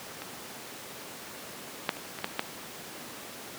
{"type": "clicks", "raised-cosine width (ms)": 0.3, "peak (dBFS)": [-21, -8, -27, -21, -12, -10], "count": 6, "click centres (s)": [0.22, 1.892, 1.969, 2.188, 2.244, 2.394], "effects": ["pink hiss -42 dBFS RMS until 3.58 s", "high-pass 200 Hz 12 dB/octave"]}